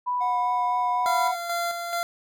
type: tone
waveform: sine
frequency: 987.8 Hz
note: B5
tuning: in tune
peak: -23 dBFS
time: 0.06-1.32 s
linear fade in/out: 20 ms
type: tone with vibrato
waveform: triangle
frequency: 729 Hz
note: F#5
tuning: 26 cents flat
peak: -24 dBFS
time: 0.2-1.36 s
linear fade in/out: 20 ms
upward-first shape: triangle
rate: 3.9 Hz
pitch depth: 14 cents each way
type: tone with tremolo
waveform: 25% pulse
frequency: 689 Hz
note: F5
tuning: 24 cents flat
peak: -21 dBFS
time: 1.06-2.03 s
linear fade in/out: 0 ms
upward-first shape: square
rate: 2.3 Hz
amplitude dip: 45%
effects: none